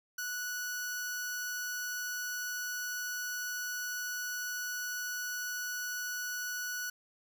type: tone pair together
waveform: sawtooth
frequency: 1474 / 2948 Hz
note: F#6 / F#7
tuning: -7 / -7 cents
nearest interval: octave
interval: 1200 cents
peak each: -32 / -36 dBFS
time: 0.18-6.9 s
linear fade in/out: 5 ms
effects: none

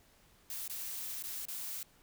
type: noise with dropouts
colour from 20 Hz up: blue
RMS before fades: -41 dBFS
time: 0.5-1.83 s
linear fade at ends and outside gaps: 2 ms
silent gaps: 0.679-0.697 / 1.226-1.237 / 1.454-1.483 s
effects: pink hiss -65 dBFS RMS until 2.02 s

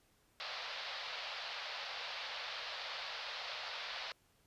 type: band-pass noise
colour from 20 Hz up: white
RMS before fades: -44 dBFS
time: 0.4-4.12 s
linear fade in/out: 0 ms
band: 510 to 4700 Hz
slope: 48 dB/octave
effects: pink hiss -72 dBFS RMS until 4.46 s + resampled to 32000 Hz

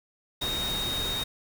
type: tone in noise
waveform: sine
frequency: 3729 Hz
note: A#7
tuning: in tune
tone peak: -29 dBFS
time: 0.41-1.24 s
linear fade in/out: 10 ms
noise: pink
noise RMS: -34 dBFS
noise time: 0.41-1.24 s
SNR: +2 dB
effects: none

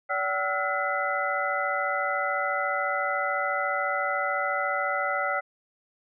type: tone cluster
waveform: sine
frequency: 575 / 760 / 1312 / 1426 / 2013 Hz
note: D5 / F#5 / E6 / F6 / B6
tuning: -37 / +46 / -9 / +36 / +33 cents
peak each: -31 dBFS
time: 0.09-5.41 s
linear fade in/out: 20 ms
effects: none

